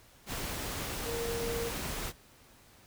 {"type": "tone in noise", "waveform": "sine", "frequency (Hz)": 466.2, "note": "A#4", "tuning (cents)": 0, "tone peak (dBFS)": -34, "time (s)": [1.04, 1.72], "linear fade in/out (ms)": 50, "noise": "pink", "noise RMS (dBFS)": -37, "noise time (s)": [0.26, 2.13], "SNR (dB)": 0, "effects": ["pink hiss -59 dBFS RMS until 2.86 s"]}